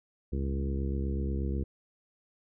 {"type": "harmonic tone with a mistuned harmonic", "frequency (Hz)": 68.2, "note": "C#2", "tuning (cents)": -28, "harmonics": [1, 2, 3, 4, 5, 6, 7], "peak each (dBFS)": [-30, -38, -37, -43, -40, -44, -46], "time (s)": [0.32, 1.64], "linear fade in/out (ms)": 10, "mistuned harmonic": 1, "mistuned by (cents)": 42, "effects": []}